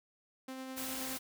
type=tone with tremolo; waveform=sawtooth; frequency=261.7 Hz; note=C4; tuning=in tune; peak=-37 dBFS; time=0.48-1.17 s; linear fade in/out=5 ms; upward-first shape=sine; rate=9.7 Hz; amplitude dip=25%
type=noise; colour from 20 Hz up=white; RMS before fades=-41 dBFS; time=0.76-1.19 s; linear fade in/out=20 ms
effects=none